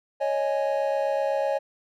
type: chord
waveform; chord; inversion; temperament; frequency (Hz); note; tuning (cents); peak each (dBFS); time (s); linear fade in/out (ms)
triangle; C# suspended second; none; equal; 554.4 / 622.3 / 830.6; C#5 / D#5 / G#5; 0 / 0 / 0; -23 / -26 / -28; 0.2-1.59; 20
effects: none